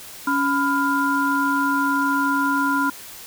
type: tone cluster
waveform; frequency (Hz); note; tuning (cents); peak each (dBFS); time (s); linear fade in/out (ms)
sine; 279 / 999 / 1405; C#4 / B5 / F6; +11 / +20 / +10; -22; 0.27-2.9; 5
effects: white hiss -39 dBFS RMS until 3.26 s